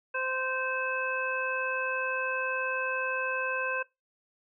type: harmonic tone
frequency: 519 Hz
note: C5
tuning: 14 cents flat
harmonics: 1 / 2 / 3 / 5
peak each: -35 / -36 / -32 / -35 dBFS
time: 0.14-3.83 s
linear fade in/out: 10 ms
effects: noise-tail reverb RT60 0.2 s tail -20 dB re dry